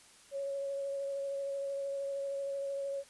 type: tone with vibrato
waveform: sine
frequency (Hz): 554.4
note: C#5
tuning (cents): 0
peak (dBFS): -34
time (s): 0.31-3.04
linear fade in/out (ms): 50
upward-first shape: sine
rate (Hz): 13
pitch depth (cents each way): 14
effects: white hiss -59 dBFS RMS until 3.09 s + resampled to 24000 Hz